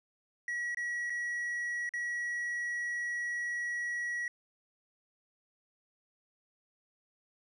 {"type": "tone with dropouts", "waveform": "triangle", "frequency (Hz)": 1921, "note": "B6", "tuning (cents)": -48, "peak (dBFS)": -31, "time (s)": [0.48, 4.28], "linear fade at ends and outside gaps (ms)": 2, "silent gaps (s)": [[0.747, 0.771], [1.098, 1.102], [1.892, 1.937]], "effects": ["resampled to 22050 Hz"]}